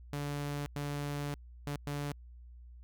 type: tone bursts at uneven times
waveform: sawtooth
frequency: 144.4 Hz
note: D3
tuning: 29 cents flat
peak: -31 dBFS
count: 4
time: 0.13-0.66 / 0.76-1.34 / 1.67-1.76 / 1.87-2.12 s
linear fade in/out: 0 ms
effects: added 60 Hz sine -49 dBFS peak until 2.83 s